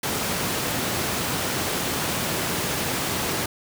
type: high-pass noise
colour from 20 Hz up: pink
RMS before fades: -26 dBFS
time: 0.03-3.46 s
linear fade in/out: 5 ms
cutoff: 110 Hz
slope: 12 dB/octave
effects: none